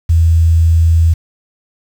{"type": "tone with quantisation", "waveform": "sine", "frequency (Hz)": 82.41, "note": "E2", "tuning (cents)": 0, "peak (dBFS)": -6, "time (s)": [0.09, 1.14], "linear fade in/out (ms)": 10, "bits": 6, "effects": []}